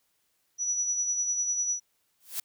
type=tone with tremolo; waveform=sine; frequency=5890 Hz; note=F#8; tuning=9 cents flat; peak=-24 dBFS; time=0.58-1.8 s; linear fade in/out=50 ms; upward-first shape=sine; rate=10 Hz; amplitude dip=45%
type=noise with exponential growth; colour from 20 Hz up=blue; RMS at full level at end=-28 dBFS; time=2.2-2.4 s; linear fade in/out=5 ms; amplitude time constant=43 ms
effects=white hiss -73 dBFS RMS until 2.44 s